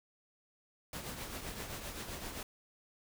pink noise with tremolo, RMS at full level -41 dBFS, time 0.93-2.43 s, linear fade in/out 2 ms, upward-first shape triangle, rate 7.7 Hz, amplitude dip 55%, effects none

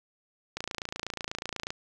click train, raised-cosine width 0.2 ms, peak -16 dBFS, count 33, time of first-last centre 0.57-1.705 s, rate 28.2 Hz, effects none

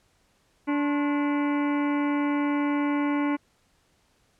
harmonic tone with a mistuned harmonic, 289.9 Hz, D4, 22 cents flat, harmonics 1 / 2 / 3 / 4 / 5 / 6 / 7 / 8 / 9 / 10, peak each -23 / -36 / -35 / -35 / -39 / -48 / -39 / -41 / -51 / -51 dBFS, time 0.67-3.37 s, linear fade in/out 20 ms, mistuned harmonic 4, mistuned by -130 cents, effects pink hiss -66 dBFS RMS until 4.39 s + low-pass 10000 Hz 12 dB/octave

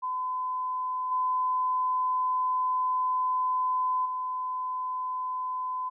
sine tone with level steps, 1015 Hz, B5, 47 cents sharp, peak -28 / -24 / -29 dBFS, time 0.02-5.9 s, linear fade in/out 20 ms, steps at 1.11 / 4.05 s, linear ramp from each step 10 ms, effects none

